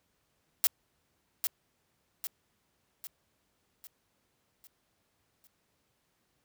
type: noise with echo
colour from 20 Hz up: blue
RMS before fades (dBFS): -24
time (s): 0.64-0.67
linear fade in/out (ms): 0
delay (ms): 800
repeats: 6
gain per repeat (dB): -6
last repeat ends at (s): 5.47
effects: pink hiss -75 dBFS RMS until 6.44 s + high-pass 60 Hz 12 dB/octave